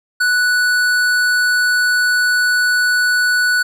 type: tone with tanh clipping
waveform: sine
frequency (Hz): 1480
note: F#6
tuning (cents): 0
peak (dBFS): -14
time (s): 0.2-3.63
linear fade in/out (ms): 10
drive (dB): 16
effects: none